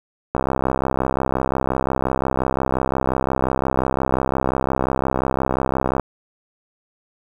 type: click train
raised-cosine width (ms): 1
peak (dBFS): -5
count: 372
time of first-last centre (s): 0.35-5.997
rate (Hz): 65.7
effects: 7-bit

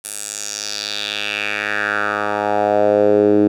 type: tone with band-pass filter sweep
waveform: 10% pulse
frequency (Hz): 103.83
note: G#2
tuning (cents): 0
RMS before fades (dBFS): -18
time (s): 0.04-3.48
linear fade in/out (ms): 10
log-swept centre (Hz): 10000 to 320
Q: 3.1
effects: none

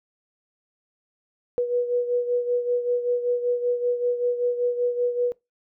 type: beating tone pair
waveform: sine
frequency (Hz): 486.2 / 491.4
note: B4 / B4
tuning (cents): -27 / -9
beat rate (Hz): 5.2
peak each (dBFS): -22 / -28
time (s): 1.58-5.32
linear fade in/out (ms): 0
effects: noise-tail reverb RT60 0.2 s tail -22 dB re dry

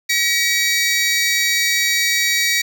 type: tone pair together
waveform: 20% pulse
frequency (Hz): 1912.2 / 2274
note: A#6 / C#7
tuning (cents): +44 / +44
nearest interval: minor third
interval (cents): 300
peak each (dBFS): -13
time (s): 0.09-2.62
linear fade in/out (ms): 10
effects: none

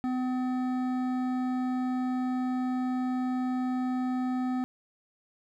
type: tone with hard clipping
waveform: triangle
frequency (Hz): 254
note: B3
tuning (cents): +49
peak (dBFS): -29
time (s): 0.04-4.64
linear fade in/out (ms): 0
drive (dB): 15
effects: none

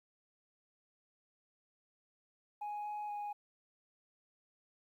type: tone with pitch steps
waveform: sine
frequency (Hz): 832 / 837 / 827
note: G#5 / G#5 / G#5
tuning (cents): +3 / +13 / -8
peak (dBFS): -36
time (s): 2.61-3.33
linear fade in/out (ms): 10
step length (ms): 240
effects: tanh soft clip ceiling -37 dBFS + 12-bit

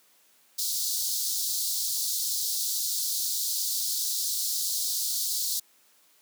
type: high-pass noise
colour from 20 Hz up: pink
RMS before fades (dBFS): -29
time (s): 0.58-5.6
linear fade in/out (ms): 10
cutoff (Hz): 4000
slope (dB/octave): 48
effects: white hiss -62 dBFS RMS until 6.21 s + high-pass 200 Hz 12 dB/octave

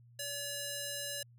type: tone with band-pass filter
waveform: square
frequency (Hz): 571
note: D5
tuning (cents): -49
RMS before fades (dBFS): -40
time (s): 0.19-1.23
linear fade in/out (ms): 5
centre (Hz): 8900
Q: 0.54
effects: added 119 Hz sine -57 dBFS peak until 1.38 s

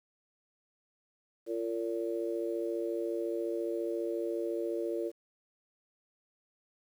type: harmonic tone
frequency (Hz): 114.4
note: A#2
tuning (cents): -32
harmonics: 3 / 4 / 5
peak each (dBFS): -34 / -36 / -38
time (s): 1.46-5.12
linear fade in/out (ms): 50
effects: 10-bit

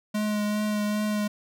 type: tone with vibrato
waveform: square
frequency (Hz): 210.1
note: G#3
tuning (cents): +20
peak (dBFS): -25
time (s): 0.14-1.28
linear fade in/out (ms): 10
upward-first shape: triangle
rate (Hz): 2.5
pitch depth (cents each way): 18
effects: none

